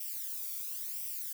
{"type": "noise with flanger", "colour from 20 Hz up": "violet", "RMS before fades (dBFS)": -39, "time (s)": [0, 1.33], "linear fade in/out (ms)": 5, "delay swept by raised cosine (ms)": [0.36, 0.88], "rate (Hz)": 0.96, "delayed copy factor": 0.75, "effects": []}